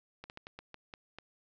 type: slowing click train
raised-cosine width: 0.3 ms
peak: -29 dBFS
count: 8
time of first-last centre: 0.24-1.186 s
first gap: 59 ms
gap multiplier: 1.27
effects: resampled to 16000 Hz + 10-bit